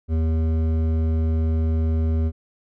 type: tone with hard clipping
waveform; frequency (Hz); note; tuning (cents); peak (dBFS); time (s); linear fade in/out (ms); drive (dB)
sine; 80.2; E2; -47; -20; 0.08-2.32; 50; 11
effects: none